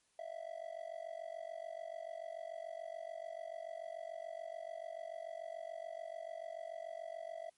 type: tone with amplitude modulation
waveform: triangle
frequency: 659.3 Hz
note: E5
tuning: in tune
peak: -37 dBFS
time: 0.19-7.5 s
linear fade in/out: 2 ms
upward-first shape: sine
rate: 46.9 Hz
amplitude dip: 95%
effects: white hiss -75 dBFS RMS until 7.57 s + MP3 48 kbps